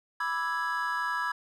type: chord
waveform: triangle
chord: E dominant seventh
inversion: second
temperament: equal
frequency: 987.8 / 1174.7 / 1318.5 / 1661.2 Hz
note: B5 / D6 / E6 / G#6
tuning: 0 / 0 / 0 / 0 cents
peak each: -31 / -36 / -33 / -30 dBFS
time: 0.2-1.32 s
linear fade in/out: 5 ms
effects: none